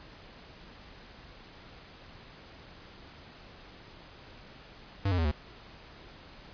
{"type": "tone with pitch steps", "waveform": "square", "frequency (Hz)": [98.4, 89.71, 81.79, 74.57], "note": ["G2", "F2", "E2", "D2"], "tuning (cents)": [7, 47, -13, 27], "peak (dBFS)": -26, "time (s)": [5.05, 5.314], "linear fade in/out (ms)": 5, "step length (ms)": 66, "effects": ["pink hiss -51 dBFS RMS until 6.53 s", "resampled to 11025 Hz"]}